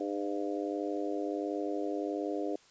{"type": "harmonic tone with a mistuned harmonic", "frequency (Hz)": 101.4, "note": "G#2", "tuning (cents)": -41, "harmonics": [3, 4, 5, 6, 7], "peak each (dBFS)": [-35, -37, -39, -41, -42], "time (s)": [0, 2.56], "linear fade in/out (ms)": 5, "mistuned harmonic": 7, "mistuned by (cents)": -24, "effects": ["white hiss -61 dBFS RMS until 2.7 s", "resampled to 16000 Hz"]}